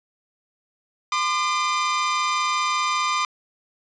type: tone pair together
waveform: sawtooth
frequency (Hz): 1025.2 / 1200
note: C6 / D6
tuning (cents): -36 / +37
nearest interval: minor third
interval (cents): 273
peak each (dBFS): -22 / -18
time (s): 1.12-3.25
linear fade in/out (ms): 2
effects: resampled to 16000 Hz